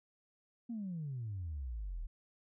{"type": "exponential sweep", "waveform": "sine", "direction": "down", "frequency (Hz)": [242.3, 36.71], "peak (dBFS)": -37, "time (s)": [0.69, 2.07], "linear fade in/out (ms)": 10, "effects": ["tanh soft clip ceiling -34 dBFS"]}